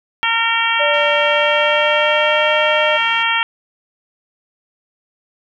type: harmonic tone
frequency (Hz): 458.3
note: A#4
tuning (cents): -29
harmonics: 2 / 3 / 4 / 5 / 6 / 7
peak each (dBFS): -21 / -21 / -21 / -21 / -21 / -21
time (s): 0.23-3.43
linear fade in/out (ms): 0
type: tone with pitch glide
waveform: sine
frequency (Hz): 587 to 609.1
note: D5 to D#5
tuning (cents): -1 to -37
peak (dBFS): -16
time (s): 0.79-2.98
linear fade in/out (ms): 20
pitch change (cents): +64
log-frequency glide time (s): 1.13-2.55
type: click train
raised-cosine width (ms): 0.2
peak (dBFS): -23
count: 449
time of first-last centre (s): 0.94-3.226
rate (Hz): 196
effects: none